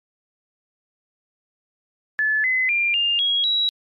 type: tone with pitch steps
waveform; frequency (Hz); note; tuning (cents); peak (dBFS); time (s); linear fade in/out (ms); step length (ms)
sine; 1729 / 2033 / 2389 / 2809 / 3302 / 3881; A6 / B6 / D7 / F7 / G#7 / B7; -31 / +50 / +29 / +9 / -11 / -31; -17; 2.19-3.69; 0; 250
effects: MP3 64 kbps